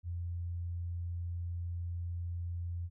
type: tone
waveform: sine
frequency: 86.5 Hz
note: F2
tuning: 16 cents flat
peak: -35 dBFS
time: 0.03-2.9 s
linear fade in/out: 50 ms
effects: none